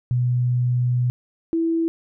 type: tone pair in turn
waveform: sine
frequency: 123.47 / 329.6 Hz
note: B2 / E4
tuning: 0 / 0 cents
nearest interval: octave + perfect fourth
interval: 1700 cents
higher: second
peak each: -17 / -18 dBFS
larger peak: first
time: 0.11-1.1 / 1.53-1.88 s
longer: first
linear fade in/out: 0 ms
effects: none